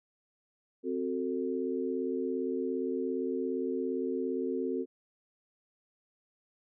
sine chord, F# diminished, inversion second, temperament equal with one note detuned, 261.6 / 370 / 447.4 Hz, C4 / F#4 / A4, 0 / 0 / +29 cents, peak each -34 / -34 / -35 dBFS, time 0.83-4.86 s, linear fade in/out 50 ms, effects none

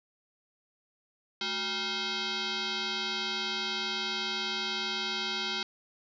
sine tone with frequency modulation, 370 Hz, F#4, in tune, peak -30 dBFS, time 1.41-5.63 s, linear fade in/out 2 ms, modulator 587 Hz, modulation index 7.7, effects none

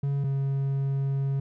triangle tone pair in turn, 140 / 137.28 Hz, C#3 / C#3, +18 / -16 cents, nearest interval unison, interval 34 cents, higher first, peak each -22 dBFS, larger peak neither, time 0.03-0.24 / 0.24-1.4 s, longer second, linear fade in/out 5 ms, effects none

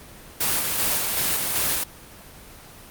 white noise with tremolo, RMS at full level -22 dBFS, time 0.4-1.84 s, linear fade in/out 10 ms, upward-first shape square, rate 2.6 Hz, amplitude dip 25%, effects pink hiss -44 dBFS RMS until 2.9 s + Opus 24 kbps

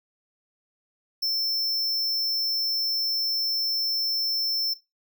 square tone, 5340 Hz, E8, 22 cents sharp, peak -23 dBFS, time 1.22-4.74 s, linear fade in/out 10 ms, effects noise-tail reverb RT60 0.2 s tail -18 dB re dry

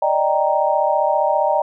sine chord, Eb major seventh, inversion third, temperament equal, 587.3 / 622.3 / 784 / 932.3 Hz, D5 / Eb5 / G5 / Bb5, 0 / 0 / 0 / 0 cents, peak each -20 dBFS, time 0.02-1.62 s, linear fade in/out 5 ms, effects none

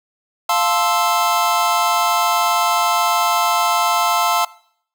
square chord, F major seventh, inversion none, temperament equal, 698.5 / 880 / 1046.5 / 1318.5 Hz, F5 / A5 / C6 / E6, 0 / 0 / 0 / 0 cents, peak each -21 dBFS, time 0.49-4.45 s, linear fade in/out 5 ms, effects noise-tail reverb RT60 0.6 s tail -21 dB re dry

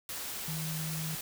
sine tone in noise, 158.2 Hz, D#3, 29 cents sharp, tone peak -35 dBFS, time 0.48-1.15 s, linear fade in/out 2 ms, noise white, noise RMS -39 dBFS, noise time 0.09-1.21 s, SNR +1 dB, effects none

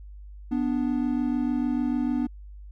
triangle tone pair together, 247 / 293.7 Hz, B3 / D4, 0 / 0 cents, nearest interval minor third, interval 300 cents, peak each -23 / -25 dBFS, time 0.51-2.27 s, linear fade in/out 10 ms, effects added 50 Hz sine -40 dBFS peak until 2.71 s

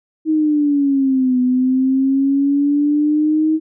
sine exponential two-way sweep, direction down then up, 317 to 250 to 317 Hz, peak -12 dBFS, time 0.25-3.6 s, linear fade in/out 50 ms, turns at 1.4 s, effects none

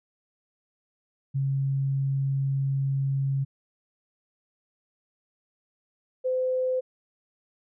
sine tone pair in turn, 136.6 / 512.3 Hz, C#3 / C5, -25 / -37 cents, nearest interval octave + major seventh, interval 2288 cents, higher second, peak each -23 dBFS, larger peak neither, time 1.34-3.45 / 6.24-6.81 s, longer first, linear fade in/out 20 ms, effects none

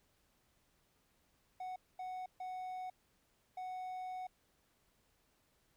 triangle tone bursts at uneven times, 740 Hz, F#5, in tune, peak -39 dBFS, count 4, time 1.6-1.76 / 1.99-2.26 / 2.4-2.9 / 3.57-4.27 s, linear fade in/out 5 ms, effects pink hiss -75 dBFS RMS until 5.76 s

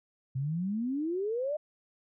sine exponential sweep, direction up, 127.1 to 622.3 Hz, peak -29 dBFS, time 0.35-1.57 s, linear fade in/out 10 ms, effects none

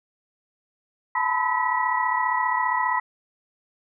sine tone cluster, 872 / 979 / 1014 / 1286 / 1943 Hz, A5 / B5 / B5 / E6 / B6, -16 / -15 / +45 / -43 / -29 cents, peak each -28 / -26 / -25 / -32 / -27 dBFS, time 1.15-3 s, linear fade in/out 5 ms, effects none

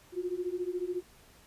sine beating tone pair, 350.7 / 364.7 Hz, F4 / F#4, +7 / -25 cents, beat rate 14 Hz, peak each -35 / -34 dBFS, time 0.12-1.03 s, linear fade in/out 50 ms, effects pink hiss -59 dBFS RMS until 1.46 s + resampled to 32000 Hz

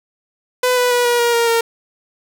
sawtooth tone with pitch steps, 501 / 494.1 / 487.3 / 480.6 / 474 / 467.4 / 461 Hz, B4 / B4 / B4 / B4 / A#4 / A#4 / A#4, +25 / +1 / -23 / -47 / +29 / +5 / -19 cents, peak -9 dBFS, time 0.63-1.61 s, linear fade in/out 5 ms, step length 140 ms, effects none

